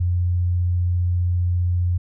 sine tone, 88.5 Hz, F2, 23 cents sharp, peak -17 dBFS, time 0-1.98 s, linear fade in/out 10 ms, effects none

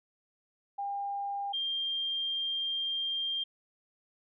sine tone pair in turn, 802 / 3192 Hz, G5 / G7, +39 / +31 cents, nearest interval 2 octaves, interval 2392 cents, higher second, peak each -32 / -30 dBFS, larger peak second, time 0.78-1.53 / 1.53-3.44 s, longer second, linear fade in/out 10 ms, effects none

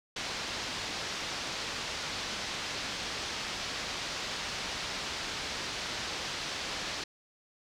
white low-pass noise, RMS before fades -37 dBFS, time 0.16-7.04 s, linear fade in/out 5 ms, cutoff 5400 Hz, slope 24 dB/octave, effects none

